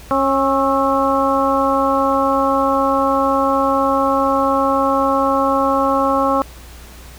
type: harmonic tone with a mistuned harmonic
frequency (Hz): 272.4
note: C#4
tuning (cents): -30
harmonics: 1 / 2 / 3 / 4 / 5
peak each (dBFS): -20 / -18 / -21 / -18 / -22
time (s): 0.11-6.42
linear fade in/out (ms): 0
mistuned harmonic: 5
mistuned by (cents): -57
effects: added 60 Hz sine -37 dBFS peak until 7.18 s + pink hiss -41 dBFS RMS until 7.18 s